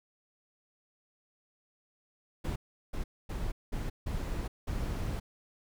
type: noise bursts at uneven times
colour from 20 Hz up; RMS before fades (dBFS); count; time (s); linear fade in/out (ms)
brown; -34; 6; 2.44-2.56 / 2.93-3.04 / 3.29-3.52 / 3.72-3.9 / 4.06-4.48 / 4.67-5.2; 10
effects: none